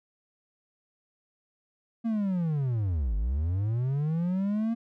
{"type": "linear two-way sweep", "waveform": "triangle", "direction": "down then up", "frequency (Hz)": [233.1, 48, 233.1], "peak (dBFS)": -23, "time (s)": [2.04, 4.75], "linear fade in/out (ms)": 20, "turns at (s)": 3.16, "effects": []}